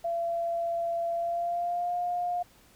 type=tone with pitch glide; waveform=sine; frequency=679 to 708.2 Hz; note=F5 to F5; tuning=-49 to +24 cents; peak=-27 dBFS; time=0.04-2.43 s; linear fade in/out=10 ms; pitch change=+73 cents; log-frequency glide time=1.13-1.95 s; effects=pink hiss -59 dBFS RMS until 2.75 s